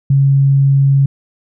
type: tone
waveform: sine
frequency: 137.8 Hz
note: C#3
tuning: 10 cents flat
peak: -7 dBFS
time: 0.1-1.06 s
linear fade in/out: 5 ms
effects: none